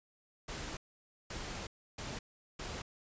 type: noise bursts at uneven times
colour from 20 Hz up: pink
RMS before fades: -42 dBFS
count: 4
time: 0.48-0.77 / 1.3-1.67 / 1.98-2.19 / 2.59-2.82 s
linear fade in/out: 5 ms
effects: resampled to 16000 Hz